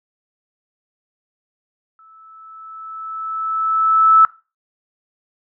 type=tone with exponential growth; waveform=sine; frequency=1310 Hz; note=E6; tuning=11 cents flat; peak=-5 dBFS; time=1.99-4.25 s; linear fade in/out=1 ms; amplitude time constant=490 ms; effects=noise-tail reverb RT60 0.3 s tail -20 dB re dry